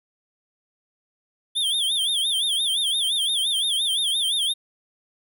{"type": "tone with vibrato", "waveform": "square", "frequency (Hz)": 3395, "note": "G#7", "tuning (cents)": 37, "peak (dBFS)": -21, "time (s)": [1.55, 4.54], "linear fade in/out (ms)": 20, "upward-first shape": "sine", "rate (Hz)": 5.8, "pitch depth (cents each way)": 150, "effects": []}